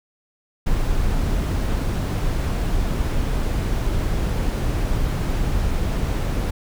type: noise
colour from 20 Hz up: brown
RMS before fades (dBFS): -21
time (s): 0.66-6.51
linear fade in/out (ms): 10
effects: none